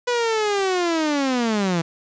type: linear sweep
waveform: sawtooth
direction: down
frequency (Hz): 493.9 to 161.6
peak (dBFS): -15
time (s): 0.07-1.82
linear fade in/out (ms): 10
effects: resampled to 16000 Hz + 7-bit